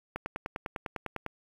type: click train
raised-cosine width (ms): 0.5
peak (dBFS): -19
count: 12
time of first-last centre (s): 0.16-1.263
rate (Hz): 9.97
effects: 8-bit